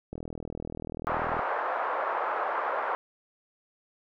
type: click train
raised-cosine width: 2 ms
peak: -23 dBFS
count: 52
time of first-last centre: 0.13-1.392 s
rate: 40.4 Hz
type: band-pass noise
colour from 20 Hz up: white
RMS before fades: -30 dBFS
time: 1.07-2.95 s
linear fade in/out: 0 ms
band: 510 to 1300 Hz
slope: 24 dB/octave
effects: none